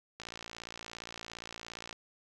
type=click train; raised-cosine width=0.2 ms; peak=-25 dBFS; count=100; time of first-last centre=0.2-1.928 s; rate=57.3 Hz; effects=none